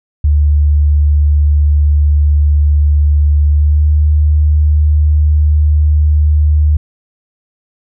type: tone with pitch glide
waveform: sine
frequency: 73.7 to 75.34 Hz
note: D2 to D2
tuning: +7 to +45 cents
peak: -6 dBFS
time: 0.24-6.77 s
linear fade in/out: 5 ms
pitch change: +38 cents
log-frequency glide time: 3.49-3.92 s
effects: none